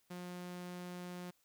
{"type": "tone", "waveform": "sawtooth", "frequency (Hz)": 178.4, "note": "F3", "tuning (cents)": 37, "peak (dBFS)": -40, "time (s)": [0.1, 1.31], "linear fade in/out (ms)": 10, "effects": ["white hiss -75 dBFS RMS until 1.44 s"]}